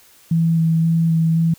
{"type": "tone with vibrato", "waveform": "sine", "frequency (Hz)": 163.9, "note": "E3", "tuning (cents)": -10, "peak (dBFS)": -13, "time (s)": [0.31, 1.54], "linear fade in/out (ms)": 5, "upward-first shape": "square", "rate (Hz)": 1.9, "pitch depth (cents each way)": 11, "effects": ["white hiss -50 dBFS RMS until 1.58 s"]}